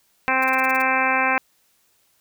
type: harmonic tone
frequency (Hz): 261.5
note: C4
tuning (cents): -1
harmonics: 1 / 2 / 3 / 4 / 5 / 6 / 7 / 8 / 9 / 10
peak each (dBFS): -30 / -29 / -24 / -24 / -30 / -24 / -29 / -28 / -25 / -28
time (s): 0.28-1.38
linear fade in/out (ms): 0
type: noise bursts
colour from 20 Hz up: blue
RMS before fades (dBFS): -37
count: 8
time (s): 0.42-0.82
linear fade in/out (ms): 5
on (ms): 22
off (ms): 32
effects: white hiss -63 dBFS RMS until 2.2 s